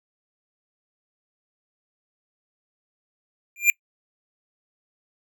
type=tone with exponential growth; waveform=square; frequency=2390 Hz; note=D7; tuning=30 cents sharp; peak=-10 dBFS; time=3.56-3.7 s; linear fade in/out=1 ms; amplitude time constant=29 ms; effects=noise-tail reverb RT60 0.1 s tail -25 dB re dry